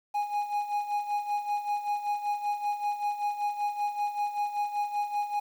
triangle tone with tremolo, 826 Hz, G#5, 10 cents flat, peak -23 dBFS, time 0.14-5.4 s, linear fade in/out 10 ms, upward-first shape sine, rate 5.2 Hz, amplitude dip 70%, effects 9-bit

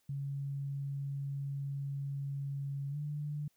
sine tone with pitch glide, 139.5 to 147.8 Hz, C#3 to D3, +11 to +11 cents, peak -35 dBFS, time 0.09-3.48 s, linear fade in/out 5 ms, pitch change +100 cents, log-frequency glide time 2.9-2.97 s, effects white hiss -75 dBFS RMS until 3.56 s

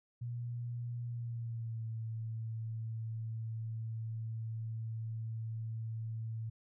sine tone with pitch glide, 119.6 to 112.24 Hz, A#2 to A2, +45 to +35 cents, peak -37 dBFS, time 0.21-6.5 s, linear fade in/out 10 ms, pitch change -110 cents, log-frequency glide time 1.05-1.86 s, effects none

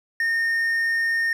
triangle tone, 1832 Hz, A#6, 31 cents flat, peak -18 dBFS, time 0.2-1.33 s, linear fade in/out 2 ms, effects none

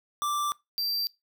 square tone pair in turn, 1174.7 / 4699 Hz, D6 / D8, 0 / 0 cents, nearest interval 2 octaves, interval 2400 cents, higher second, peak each -27 / -27 dBFS, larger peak neither, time 0.22-0.52 / 0.78-1.07 s, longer first, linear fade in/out 0 ms, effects noise-tail reverb RT60 0.2 s tail -21 dB re dry

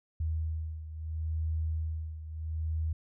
sine beating tone pair, 79.3 / 80.04 Hz, D#2 / D#2, +33 / +50 cents, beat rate 0.74 Hz, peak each -32 / -37 dBFS, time 0.2-2.93 s, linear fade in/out 5 ms, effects none

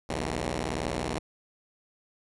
5% pulse beating tone pair, 61.8 / 79.8 Hz, B1 / D#2, +2 / +44 cents, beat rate 18 Hz, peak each -21 dBFS, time 0.09-1.19 s, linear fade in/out 5 ms, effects resampled to 24000 Hz

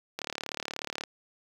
click train, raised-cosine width 0.2 ms, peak -16 dBFS, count 32, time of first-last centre 0.19-1.037 s, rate 36.6 Hz, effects high-pass 150 Hz 12 dB/octave + 7-bit

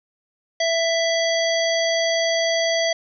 harmonic tone, 662 Hz, E5, 7 cents sharp, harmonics 1 / 3 / 5 / 7 / 9, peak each -20 / -25 / -27 / -28 / -30 dBFS, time 0.6-2.93 s, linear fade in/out 5 ms, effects none

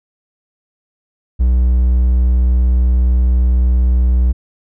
triangle tone, 61.74 Hz, B1, in tune, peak -7 dBFS, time 1.39-4.33 s, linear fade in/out 20 ms, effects none

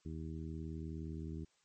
harmonic tone, 79.5 Hz, D#2, 38 cents sharp, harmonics 1 / 2 / 3 / 4 / 5, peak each -44 / -45 / -49 / -49 / -54 dBFS, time 0.05-1.45 s, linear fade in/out 10 ms, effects white hiss -74 dBFS RMS until 1.64 s + MP3 32 kbps

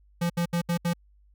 square tone bursts, 171.9 Hz, F3, 27 cents flat, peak -24 dBFS, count 5, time 0.21-0.935 s, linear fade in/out 10 ms, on 89 ms, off 70 ms, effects added 50 Hz sine -56 dBFS peak until 1.34 s

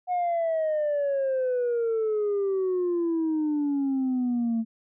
sine exponential sweep, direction down, 730 to 223.4 Hz, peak -21 dBFS, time 0.07-4.65 s, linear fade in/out 50 ms, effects tanh soft clip ceiling -21 dBFS

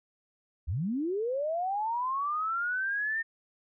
sine linear sweep, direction up, 62.8 to 1828 Hz, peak -28 dBFS, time 0.67-3.23 s, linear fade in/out 20 ms, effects none

